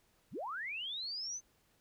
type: linear sweep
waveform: sine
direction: up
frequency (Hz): 63.3 to 6272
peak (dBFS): -38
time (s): 0.31-1.41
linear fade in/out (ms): 50
effects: pink hiss -72 dBFS RMS until 1.8 s